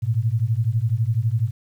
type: beating tone pair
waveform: sine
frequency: 107.3 / 119.3 Hz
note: A2 / A#2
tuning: -43 / +41 cents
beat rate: 12 Hz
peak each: -21 dBFS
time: 0.02-1.51 s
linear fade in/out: 20 ms
effects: 9-bit